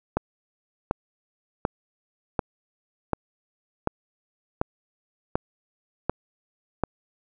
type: click train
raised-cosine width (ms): 1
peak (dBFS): -8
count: 10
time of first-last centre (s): 0.17-6.837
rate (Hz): 1.35
effects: none

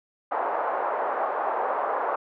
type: band-pass noise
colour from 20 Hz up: pink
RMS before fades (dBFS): -27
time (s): 0.31-2.16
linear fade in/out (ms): 10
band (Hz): 540 to 1200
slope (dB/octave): 24
effects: none

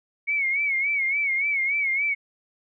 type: tone with vibrato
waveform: sine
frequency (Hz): 2217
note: C#7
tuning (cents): 0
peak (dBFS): -21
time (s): 0.27-2.15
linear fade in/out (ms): 20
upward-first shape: sine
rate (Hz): 3.5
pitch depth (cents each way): 88
effects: none

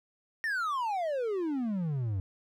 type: exponential sweep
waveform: triangle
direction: down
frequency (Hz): 1864.7 to 91.1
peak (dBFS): -27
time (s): 0.44-2.2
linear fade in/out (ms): 0
effects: none

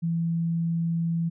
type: tone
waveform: sine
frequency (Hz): 166.9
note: E3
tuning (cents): +22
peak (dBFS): -23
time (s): 0.02-1.3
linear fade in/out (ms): 20
effects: none

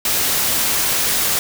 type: noise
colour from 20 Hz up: white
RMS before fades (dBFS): -18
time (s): 0.05-1.39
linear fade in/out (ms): 2
effects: none

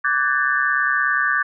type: tone cluster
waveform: sine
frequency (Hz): 1165 / 1506 / 1636 / 1773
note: D6 / F#6 / G#6 / A6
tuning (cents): -14 / +30 / -26 / +13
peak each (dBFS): -22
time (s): 0.04-1.43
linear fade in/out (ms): 10
effects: none

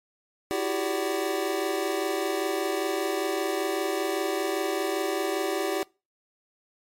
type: tone cluster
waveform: square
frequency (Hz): 329.7 / 372.1 / 397.2 / 579 / 755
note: E4 / F#4 / G4 / D5 / F#5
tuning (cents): 0 / +10 / +23 / -25 / +35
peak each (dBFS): -33 / -33 / -31 / -34 / -35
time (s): 0.51-5.83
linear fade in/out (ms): 0
effects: noise-tail reverb RT60 0.3 s tail -25 dB re dry + MP3 64 kbps

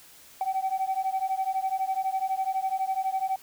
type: beating tone pair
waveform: sine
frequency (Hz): 759 / 771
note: F#5 / G5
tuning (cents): +44 / -29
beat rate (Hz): 12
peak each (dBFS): -27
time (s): 0.41-3.36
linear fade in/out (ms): 2
effects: tanh soft clip ceiling -21 dBFS + white hiss -52 dBFS RMS until 3.42 s

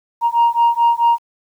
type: beating tone pair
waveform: sine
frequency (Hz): 935 / 939.6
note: A#5 / A#5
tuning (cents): +5 / +13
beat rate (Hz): 4.6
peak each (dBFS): -13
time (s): 0.21-1.19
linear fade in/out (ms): 50
effects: tanh soft clip ceiling -7 dBFS + 8-bit

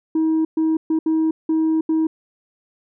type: tone bursts at uneven times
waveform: sine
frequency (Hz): 318.7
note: D#4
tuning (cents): +42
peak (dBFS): -13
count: 6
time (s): 0.15-0.45 / 0.57-0.77 / 0.9-0.99 / 1.06-1.31 / 1.49-1.81 / 1.89-2.07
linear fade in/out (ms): 5
effects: tanh soft clip ceiling -14 dBFS

